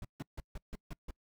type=noise bursts; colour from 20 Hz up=brown; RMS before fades=-41 dBFS; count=7; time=0.02-1.109 s; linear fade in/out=2 ms; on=27 ms; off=150 ms; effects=noise-tail reverb RT60 0.1 s tail -26 dB re dry